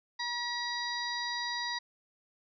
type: harmonic tone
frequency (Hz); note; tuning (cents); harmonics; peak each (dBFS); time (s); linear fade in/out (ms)
960; B5; -49; 1 / 2 / 4 / 5 / 6; -38 / -37 / -39 / -39 / -48; 0.19-1.79; 10
effects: none